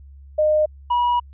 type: tone pair in turn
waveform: sine / triangle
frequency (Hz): 612 / 968.7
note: D#5 / B5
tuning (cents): -29 / -34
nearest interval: minor sixth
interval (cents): 795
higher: second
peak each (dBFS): -14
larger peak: neither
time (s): 0.38-0.66 / 0.9-1.2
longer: second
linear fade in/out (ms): 10
effects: added 69 Hz sine -40 dBFS peak until 1.33 s + resampled to 8000 Hz